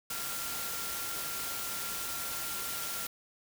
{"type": "tone in noise", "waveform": "sine", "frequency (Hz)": 1382, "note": "F6", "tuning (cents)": -19, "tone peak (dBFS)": -44, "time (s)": [0.1, 3.07], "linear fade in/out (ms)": 5, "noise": "white", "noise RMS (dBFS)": -37, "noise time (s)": [0.1, 3.07], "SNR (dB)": -10, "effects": []}